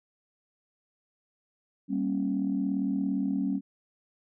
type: chord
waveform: sine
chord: G diminished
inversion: none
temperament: equal with one note detuned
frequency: 196 / 233.1 / 273.7 Hz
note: G3 / Bb3 / Db4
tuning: 0 / 0 / -22 cents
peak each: -29 / -34 / -28 dBFS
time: 1.88-3.61 s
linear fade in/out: 50 ms
effects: tanh soft clip ceiling -18 dBFS